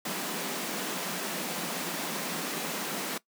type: high-pass noise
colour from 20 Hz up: pink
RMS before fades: -34 dBFS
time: 0.05-3.18 s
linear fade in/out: 5 ms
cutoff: 160 Hz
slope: 96 dB/octave
effects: noise-tail reverb RT60 0.1 s tail -19 dB re dry